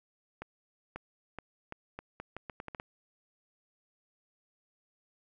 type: accelerating click train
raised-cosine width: 0.5 ms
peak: -25 dBFS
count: 12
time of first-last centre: 0.42-2.799 s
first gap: 540 ms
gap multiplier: 0.79
effects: none